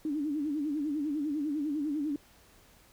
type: tone with vibrato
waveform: sine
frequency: 296.4 Hz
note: D4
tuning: 16 cents sharp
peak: -29 dBFS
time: 0.05-2.16 s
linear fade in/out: 2 ms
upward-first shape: sine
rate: 10 Hz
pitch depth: 110 cents each way
effects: pink hiss -60 dBFS RMS until 2.92 s